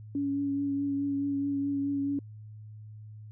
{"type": "tone with vibrato", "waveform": "sine", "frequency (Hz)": 280.5, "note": "C#4", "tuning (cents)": 21, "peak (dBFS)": -27, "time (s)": [0.15, 2.19], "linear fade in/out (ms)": 2, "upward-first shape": "triangle", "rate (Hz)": 4.7, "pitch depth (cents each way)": 20, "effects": ["added 107 Hz sine -43 dBFS peak until 3.31 s"]}